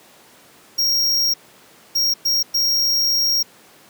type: tone bursts at uneven times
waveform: square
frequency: 5588 Hz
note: F8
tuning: in tune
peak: -16 dBFS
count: 4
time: 0.78-1.34 / 1.95-2.14 / 2.25-2.43 / 2.54-3.43 s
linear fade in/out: 10 ms
effects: pink hiss -48 dBFS RMS until 3.89 s + high-pass 200 Hz 12 dB/octave